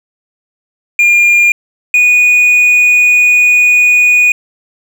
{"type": "tone pair in turn", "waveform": "triangle", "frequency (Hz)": [2410, 2465], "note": ["D7", "D#7"], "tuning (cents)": [44, -17], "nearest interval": "unison", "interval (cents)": 39, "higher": "second", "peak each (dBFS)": -3, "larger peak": "neither", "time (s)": [[0.99, 1.52], [1.94, 4.32]], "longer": "second", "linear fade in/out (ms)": 2, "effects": []}